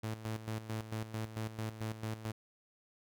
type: tone with tremolo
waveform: sawtooth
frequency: 110 Hz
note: A2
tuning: in tune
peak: -32 dBFS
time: 0.03-2.32 s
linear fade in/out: 10 ms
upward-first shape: square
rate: 4.5 Hz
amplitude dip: 70%
effects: none